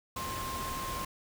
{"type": "tone in noise", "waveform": "sine", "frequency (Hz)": 1058, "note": "C6", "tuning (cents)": 19, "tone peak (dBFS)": -37, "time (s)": [0.16, 1.05], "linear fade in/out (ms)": 5, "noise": "pink", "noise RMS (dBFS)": -39, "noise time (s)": [0.16, 1.05], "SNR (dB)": -1, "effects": []}